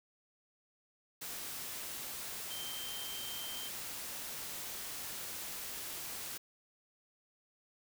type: tone in noise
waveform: sine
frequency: 3136 Hz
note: G7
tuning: in tune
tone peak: -44 dBFS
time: 2.5-3.69 s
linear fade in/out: 10 ms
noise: white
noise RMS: -43 dBFS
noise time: 1.21-6.38 s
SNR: -4 dB
effects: none